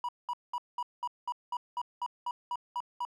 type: tone bursts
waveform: triangle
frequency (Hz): 972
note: B5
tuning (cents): -28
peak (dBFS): -29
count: 13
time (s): 0.04-3.051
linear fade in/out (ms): 2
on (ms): 47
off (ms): 200
effects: none